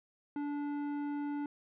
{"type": "tone with tanh clipping", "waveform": "sine", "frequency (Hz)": 290, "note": "D4", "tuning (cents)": -22, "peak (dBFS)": -36, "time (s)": [0.36, 1.46], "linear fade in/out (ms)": 2, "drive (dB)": 12, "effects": []}